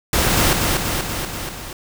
pink noise with echo, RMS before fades -17 dBFS, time 0.13-0.53 s, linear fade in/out 2 ms, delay 240 ms, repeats 5, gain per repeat -3 dB, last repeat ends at 1.73 s, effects none

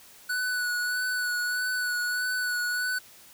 square tone with vibrato, 1480 Hz, F#6, in tune, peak -27 dBFS, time 0.29-2.99 s, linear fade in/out 10 ms, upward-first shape sine, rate 1.6 Hz, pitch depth 22 cents each way, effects white hiss -52 dBFS RMS until 3.33 s

